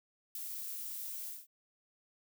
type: noise with ADSR envelope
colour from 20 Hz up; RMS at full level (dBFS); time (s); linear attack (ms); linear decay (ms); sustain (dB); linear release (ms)
violet; -38; 0.35-1.47; 3; 6; -4; 200
effects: none